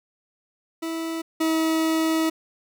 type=tone pair in turn; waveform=40% pulse; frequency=326.9 / 321.1 Hz; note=E4 / E4; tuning=-14 / -45 cents; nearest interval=unison; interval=31 cents; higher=first; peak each=-26 / -19 dBFS; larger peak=second; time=0.82-1.22 / 1.4-2.3 s; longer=second; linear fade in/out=10 ms; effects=none